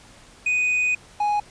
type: tone pair in turn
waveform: triangle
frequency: 2489 / 830.6 Hz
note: D#7 / G#5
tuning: 0 / 0 cents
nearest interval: octave + perfect fifth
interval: 1900 cents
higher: first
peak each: -17 dBFS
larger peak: neither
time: 0.46-0.95 / 1.2-1.4 s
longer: first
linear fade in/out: 5 ms
effects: pink hiss -49 dBFS RMS until 1.5 s + resampled to 22050 Hz